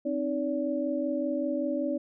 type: tone cluster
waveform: sine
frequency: 264 / 309.2 / 573 Hz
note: C4 / D#4 / D5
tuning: +16 / -11 / -43 cents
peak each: -31 dBFS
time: 0.05-1.98 s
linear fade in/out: 10 ms
effects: none